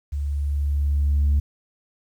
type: tone with level ramp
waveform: sine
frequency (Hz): 71.8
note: D2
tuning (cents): -39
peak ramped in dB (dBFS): -23 to -13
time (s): 0.12-1.4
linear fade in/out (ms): 10
effects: tanh soft clip ceiling -14 dBFS + 9-bit